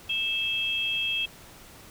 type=tone pair together; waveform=sine; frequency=2637 / 3245 Hz; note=E7 / G#7; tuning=0 / -41 cents; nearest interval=major third; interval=359 cents; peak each=-28 dBFS; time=0.09-1.26 s; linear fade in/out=10 ms; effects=pink hiss -49 dBFS RMS until 1.9 s